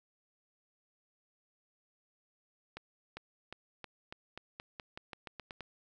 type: accelerating click train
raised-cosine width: 0.3 ms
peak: -27 dBFS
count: 14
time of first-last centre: 2.77-5.607 s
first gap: 400 ms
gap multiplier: 0.89
effects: none